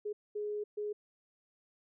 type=tone bursts at uneven times; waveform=sine; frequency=417.8 Hz; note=G#4; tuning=10 cents sharp; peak=-34 dBFS; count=3; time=0.05-0.13 / 0.35-0.64 / 0.77-0.93 s; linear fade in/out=10 ms; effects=none